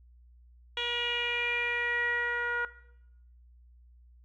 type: tone with low-pass filter sweep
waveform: 10% pulse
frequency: 478.7 Hz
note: A#4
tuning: 46 cents sharp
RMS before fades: -31 dBFS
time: 0.77-2.65 s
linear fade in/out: 2 ms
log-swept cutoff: 3300 to 1500 Hz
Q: 5.3
effects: noise-tail reverb RT60 0.8 s tail -18 dB re dry + added 60 Hz sine -54 dBFS peak until 4.24 s